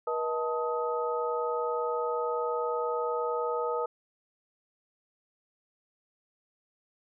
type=tone cluster; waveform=sine; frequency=480.5 / 631 / 880 / 1259 Hz; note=B4 / D#5 / A5 / D#6; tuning=-48 / +24 / 0 / +20 cents; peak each=-30 / -37 / -35 / -34 dBFS; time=0.07-3.86 s; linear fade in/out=5 ms; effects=none